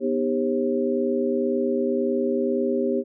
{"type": "tone cluster", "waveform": "sine", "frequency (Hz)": [246.4, 308.3, 397, 538], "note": ["B3", "D#4", "G4", "C5"], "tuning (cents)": [-4, -16, 22, 48], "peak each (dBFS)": [-25, -30, -24, -27], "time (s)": [0, 3.04], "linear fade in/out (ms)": 50, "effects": []}